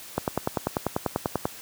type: click train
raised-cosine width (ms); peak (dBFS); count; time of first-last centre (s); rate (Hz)
1; -9; 14; 0.18-1.455; 10.2
effects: white hiss -43 dBFS RMS until 1.61 s + high-pass 80 Hz 12 dB/octave